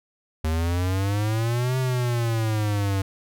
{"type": "exponential two-way sweep", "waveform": "square", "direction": "up then down", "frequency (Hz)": [77.78, 130.81, 96.1], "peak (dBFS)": -22, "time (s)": [0.44, 3.02], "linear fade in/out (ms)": 5, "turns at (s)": 1.78, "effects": []}